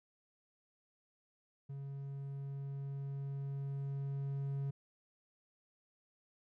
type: tone with level ramp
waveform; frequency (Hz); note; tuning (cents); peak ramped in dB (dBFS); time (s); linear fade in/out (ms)
triangle; 138.59; C#3; 0; -40 to -33; 1.69-4.71; 10
effects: none